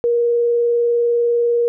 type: tone with vibrato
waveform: sine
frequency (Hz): 473.6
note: A#4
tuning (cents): +27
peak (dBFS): -13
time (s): 0.04-1.68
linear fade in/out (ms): 0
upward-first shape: sine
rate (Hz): 20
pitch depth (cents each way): 14
effects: none